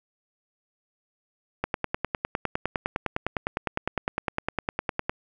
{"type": "click train", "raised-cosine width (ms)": 0.5, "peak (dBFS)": -10, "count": 35, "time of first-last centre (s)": [1.64, 5.095], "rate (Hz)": 9.84, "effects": []}